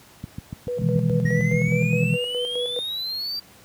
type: click train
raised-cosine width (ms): 5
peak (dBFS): -17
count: 11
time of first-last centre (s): 0.24-1.681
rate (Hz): 6.94
type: tone with tremolo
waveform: sine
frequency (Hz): 490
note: B4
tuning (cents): -14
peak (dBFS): -24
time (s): 0.68-2.79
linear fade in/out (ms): 0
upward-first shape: square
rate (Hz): 4.8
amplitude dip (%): 65
type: chord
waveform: sine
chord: E major seventh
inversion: second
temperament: just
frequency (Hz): 123.61 / 154.51 / 164.81 / 206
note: B2 / D#3 / E3 / G#3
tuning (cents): +2 / -12 / 0 / -14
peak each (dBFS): -23 / -26 / -22 / -27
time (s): 0.77-2.18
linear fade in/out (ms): 50
type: exponential sweep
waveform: triangle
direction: up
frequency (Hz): 1862 to 4724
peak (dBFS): -25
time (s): 1.25-3.4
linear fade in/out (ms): 10
effects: pink hiss -50 dBFS RMS until 3.64 s + high-pass 80 Hz 12 dB/octave